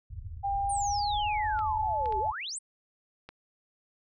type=low-pass noise; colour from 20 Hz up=white; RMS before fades=-40 dBFS; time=0.1-2.32 s; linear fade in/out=10 ms; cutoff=100 Hz; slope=48 dB/octave
type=tone with pitch glide; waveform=sine; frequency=797 to 864.1 Hz; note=G5 to A5; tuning=+28 to -32 cents; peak=-27 dBFS; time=0.43-2.32 s; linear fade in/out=20 ms; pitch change=+140 cents; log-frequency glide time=0.64-1.64 s
type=exponential two-way sweep; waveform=sine; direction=down then up; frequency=9397 to 376.7 to 9397 Hz; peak=-34 dBFS; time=0.69-2.59 s; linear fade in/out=10 ms; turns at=2.19 s
type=clicks; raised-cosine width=0.3 ms; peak=-28 dBFS; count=4; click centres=1.591 / 2.058 / 2.124 / 3.29 s
effects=none